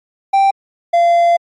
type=tone pair in turn; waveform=triangle; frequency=784 / 686.7 Hz; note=G5 / F5; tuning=0 / -29 cents; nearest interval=major second; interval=229 cents; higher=first; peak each=-6 dBFS; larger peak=neither; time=0.33-0.51 / 0.93-1.37 s; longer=second; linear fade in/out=10 ms; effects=MP3 48 kbps